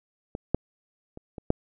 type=clicks; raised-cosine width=2 ms; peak=-19 / -8 / -27 / -24 / -7 dBFS; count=5; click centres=0.351 / 0.546 / 1.174 / 1.382 / 1.504 s; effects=none